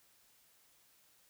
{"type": "silence", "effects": ["white hiss -68 dBFS RMS until 1.29 s"]}